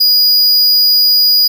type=tone; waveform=square; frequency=4903 Hz; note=D#8; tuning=26 cents flat; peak=-7 dBFS; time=0-1.48 s; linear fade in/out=10 ms; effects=none